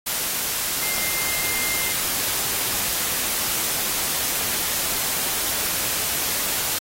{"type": "tone in noise", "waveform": "sine", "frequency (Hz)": 2100, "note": "C7", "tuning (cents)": 6, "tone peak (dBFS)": -30, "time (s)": [0.82, 1.93], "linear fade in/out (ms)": 10, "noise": "white", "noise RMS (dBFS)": -24, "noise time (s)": [0.06, 6.79], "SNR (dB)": -9, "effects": ["AAC 48 kbps"]}